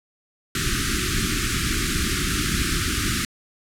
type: band-stop noise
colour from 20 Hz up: pink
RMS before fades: -23 dBFS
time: 0.55-3.25 s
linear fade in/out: 2 ms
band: 390 to 1200 Hz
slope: 96 dB/octave
effects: low-pass 11000 Hz 12 dB/octave